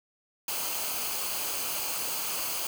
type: noise with comb filter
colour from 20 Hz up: white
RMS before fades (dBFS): -32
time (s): 0.48-2.67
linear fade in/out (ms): 2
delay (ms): 0.54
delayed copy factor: -0.55
effects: none